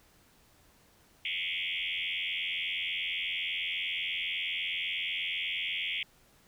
sine tone with frequency modulation, 2745 Hz, F7, 31 cents flat, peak -31 dBFS, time 1.25-6.03 s, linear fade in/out 2 ms, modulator 88.2 Hz, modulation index 7.4, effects pink hiss -63 dBFS RMS until 6.47 s

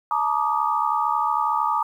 sine tone cluster, 864 / 937 / 1163 / 1232 Hz, A5 / A#5 / D6 / D#6, -32 / +9 / -17 / -17 cents, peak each -25 dBFS, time 0.11-1.83 s, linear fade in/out 2 ms, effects 9-bit

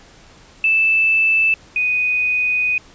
sine tone pair in turn, 2637 / 2489 Hz, E7 / D#7, 0 / 0 cents, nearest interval minor second, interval 100 cents, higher first, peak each -12 / -15 dBFS, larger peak first, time 0.64-1.54 / 1.76-2.78 s, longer second, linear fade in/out 2 ms, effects pink hiss -46 dBFS RMS until 2.94 s + resampled to 16000 Hz

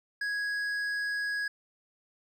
triangle tone with hard clipping, 1661.2 Hz, G#6, in tune, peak -31 dBFS, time 0.21-1.48 s, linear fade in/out 5 ms, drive 10 dB, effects none

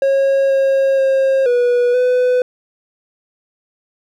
triangle tone with pitch steps, 545 / 541 / 536 / 487 / 500 Hz, C#5 / C#5 / C5 / B4 / B4, -29 / -42 / +42 / -24 / +21 cents, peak -9 dBFS, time 0.02-2.42 s, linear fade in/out 2 ms, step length 480 ms, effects none

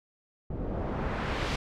pink noise with low-pass filter sweep, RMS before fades -32 dBFS, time 0.5-1.56 s, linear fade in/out 5 ms, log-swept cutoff 370 to 4300 Hz, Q 0.83, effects none

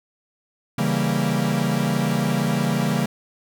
45% pulse chord, C# diminished seventh, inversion none, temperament equal, 138.59 / 164.81 / 196 / 233.1 Hz, C#3 / E3 / G3 / Bb3, 0 / 0 / 0 / 0 cents, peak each -25 dBFS, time 0.78-3.06 s, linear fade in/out 5 ms, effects none

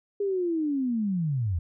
sine linear sweep, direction down, 410.4 to 77.78 Hz, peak -24 dBFS, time 0.2-1.59 s, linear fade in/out 5 ms, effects none

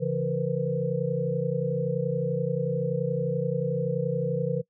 sine tone cluster, 138.4 / 167.9 / 471.5 / 503 Hz, C#3 / E3 / A#4 / B4, -2 / +32 / +20 / +32 cents, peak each -30 dBFS, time 0-4.62 s, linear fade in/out 20 ms, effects noise-tail reverb RT60 0.1 s tail -21 dB re dry

